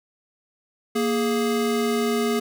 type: tone pair together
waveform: square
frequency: 233.8 / 416.6 Hz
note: A#3 / G#4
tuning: +5 / +5 cents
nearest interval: minor seventh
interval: 1000 cents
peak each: -24 dBFS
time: 0.95-2.4 s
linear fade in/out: 10 ms
effects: none